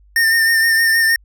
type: tone with vibrato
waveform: square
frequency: 1815 Hz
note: A#6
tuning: 47 cents flat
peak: -12 dBFS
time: 0.16-1.16 s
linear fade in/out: 2 ms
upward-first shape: sine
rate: 6.4 Hz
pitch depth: 29 cents each way
effects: added 50 Hz sine -46 dBFS peak until 1.24 s